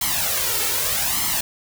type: noise with flanger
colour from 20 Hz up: white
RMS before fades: -22 dBFS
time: 0.01-1.41 s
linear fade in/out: 5 ms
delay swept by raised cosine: 0.95 to 2.25 ms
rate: 0.82 Hz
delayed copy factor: +0.75
effects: none